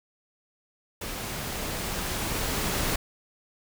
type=noise with level ramp; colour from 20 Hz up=pink; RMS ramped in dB=-35 to -27 dBFS; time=1.01-2.96 s; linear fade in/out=5 ms; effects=none